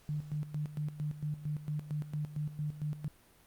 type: tone with tremolo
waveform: sine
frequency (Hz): 150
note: D3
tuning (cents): +37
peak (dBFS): -32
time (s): 0.09-3.08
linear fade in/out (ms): 0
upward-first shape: square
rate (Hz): 4.4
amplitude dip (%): 75
effects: pink hiss -63 dBFS RMS until 3.46 s + Opus 48 kbps